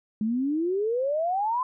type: exponential sweep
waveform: sine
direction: up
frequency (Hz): 209.1 to 1041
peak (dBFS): -23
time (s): 0.21-1.63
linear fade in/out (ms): 2
effects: none